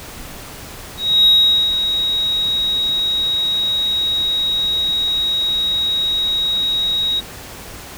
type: tone with ADSR envelope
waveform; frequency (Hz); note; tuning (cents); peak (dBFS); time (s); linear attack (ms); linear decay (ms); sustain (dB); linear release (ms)
sine; 3800; A#7; +33; -6; 0.97-7.21; 290; 450; -9; 23
effects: tanh soft clip ceiling -4 dBFS + pink hiss -34 dBFS RMS until 7.97 s

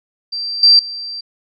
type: tone with level steps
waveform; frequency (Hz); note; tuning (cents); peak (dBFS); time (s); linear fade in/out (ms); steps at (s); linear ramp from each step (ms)
sine; 4699; D8; 0; -20 / -5 / -24; 0.32-1.21; 10; 0.63 / 0.79; 2
effects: none

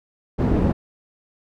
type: low-pass noise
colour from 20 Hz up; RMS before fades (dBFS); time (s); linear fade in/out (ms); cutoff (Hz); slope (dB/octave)
white; -19; 0.38-0.73; 20; 280; 12
effects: none

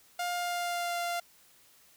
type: tone with pitch glide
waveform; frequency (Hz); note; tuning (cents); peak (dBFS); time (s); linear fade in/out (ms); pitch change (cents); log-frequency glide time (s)
sawtooth; 706 to 694.7; F5 to F5; +19 to -9; -27; 0.19-1.2; 5; -28; 0.34-0.97
effects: white hiss -61 dBFS RMS until 1.96 s

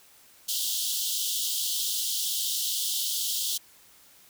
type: high-pass noise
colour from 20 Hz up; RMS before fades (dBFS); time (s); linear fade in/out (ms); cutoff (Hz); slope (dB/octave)
pink; -29; 0.48-3.58; 10; 3000; 96
effects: white hiss -56 dBFS RMS until 4.29 s

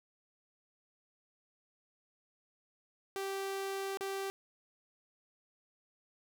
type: tone with dropouts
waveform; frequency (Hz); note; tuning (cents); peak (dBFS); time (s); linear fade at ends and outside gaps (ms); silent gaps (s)
sawtooth; 390; G4; -9; -32; 3.16-4.3; 0; 3.972-4.009
effects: none

